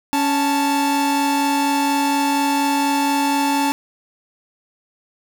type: tone pair together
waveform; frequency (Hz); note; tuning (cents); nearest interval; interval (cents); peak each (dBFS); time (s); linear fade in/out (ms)
45% pulse; 278.6 / 880; C#4 / A5; +9 / 0; octave + minor sixth; 1991; -19; 0.13-3.72; 0
effects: none